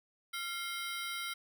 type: ring-modulated tone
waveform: 25% pulse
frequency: 1752 Hz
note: A6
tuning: 8 cents flat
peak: -30 dBFS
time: 0.33-1.34 s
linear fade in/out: 10 ms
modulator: 372 Hz
effects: none